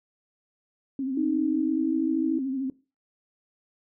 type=tone with vibrato; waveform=sine; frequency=266.2 Hz; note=C4; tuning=30 cents sharp; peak=-26 dBFS; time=0.99-2.7 s; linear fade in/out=2 ms; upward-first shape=sine; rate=13 Hz; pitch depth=59 cents each way
type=tone with pitch glide; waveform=sine; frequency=311.1 to 320 Hz; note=D#4 to D#4; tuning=0 to +49 cents; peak=-24 dBFS; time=1.17-2.39 s; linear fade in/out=5 ms; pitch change=+49 cents; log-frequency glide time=1.48-1.91 s
effects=noise-tail reverb RT60 0.3 s tail -19 dB re dry